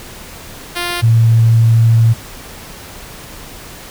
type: tone pair in turn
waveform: 5% pulse / sine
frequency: 349.9 / 114.1 Hz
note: F4 / A#2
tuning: +3 / -37 cents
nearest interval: octave + perfect fifth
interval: 1940 cents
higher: first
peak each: -6 dBFS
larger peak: neither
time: 0.75-1.02 / 1.02-2.14 s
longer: second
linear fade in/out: 20 ms
effects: pink hiss -33 dBFS RMS until 3.9 s